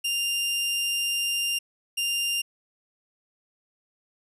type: tone pair in turn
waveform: sawtooth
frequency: 2794 / 2794 Hz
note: F7 / F7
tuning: 0 / 0 cents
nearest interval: unison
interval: 0 cents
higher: neither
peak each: -21 dBFS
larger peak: neither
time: 0.04-1.59 / 1.97-2.42 s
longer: first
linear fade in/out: 10 ms
effects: resampled to 32000 Hz